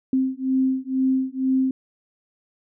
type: beating tone pair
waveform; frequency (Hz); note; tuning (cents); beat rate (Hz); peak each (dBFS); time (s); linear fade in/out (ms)
sine; 261.3 / 263.4; C4 / C4; -2 / +12; 2.1; -22; 0.13-1.71; 2
effects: none